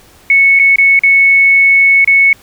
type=tone with dropouts; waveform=sine; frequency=2208 Hz; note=C#7; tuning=7 cents flat; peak=-4 dBFS; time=0.3-2.33 s; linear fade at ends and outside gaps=2 ms; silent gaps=0.591-0.596 / 0.759-0.784 / 0.992-1.035 / 2.046-2.075 s; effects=pink hiss -43 dBFS RMS until 2.42 s